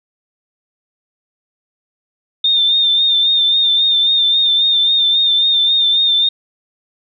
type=tone with vibrato; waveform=sine; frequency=3617 Hz; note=A7; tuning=47 cents sharp; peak=-10 dBFS; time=2.44-6.29 s; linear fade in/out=5 ms; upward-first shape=sine; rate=3.7 Hz; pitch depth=41 cents each way; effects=none